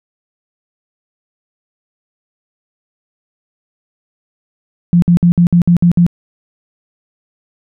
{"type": "tone bursts", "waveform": "sine", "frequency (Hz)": 173.2, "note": "F3", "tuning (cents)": -14, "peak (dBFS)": -5, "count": 8, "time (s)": [4.93, 6.065], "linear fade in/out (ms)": 0, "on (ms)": 92, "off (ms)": 57, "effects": []}